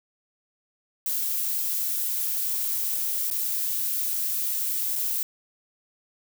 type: noise with dropouts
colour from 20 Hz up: violet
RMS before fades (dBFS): -27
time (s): 1.06-5.23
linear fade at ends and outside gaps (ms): 1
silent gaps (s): 3.302-3.311 / 4.956-4.96
effects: none